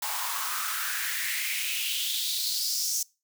white noise with high-pass filter sweep, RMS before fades -30 dBFS, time 0.02-3.03 s, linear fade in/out 5 ms, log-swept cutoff 850 to 6100 Hz, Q 4.4, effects noise-tail reverb RT60 0.3 s tail -24 dB re dry

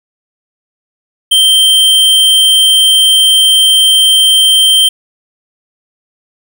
square tone, 3136 Hz, G7, in tune, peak -5 dBFS, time 1.31-4.89 s, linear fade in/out 10 ms, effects none

